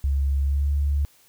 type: tone with pitch glide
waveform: sine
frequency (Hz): 69.2 to 71.56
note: C#2 to D2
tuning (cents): -2 to -44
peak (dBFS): -19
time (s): 0.04-1.05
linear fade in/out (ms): 0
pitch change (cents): +58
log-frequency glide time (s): 0.4-0.7
effects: white hiss -57 dBFS RMS until 1.28 s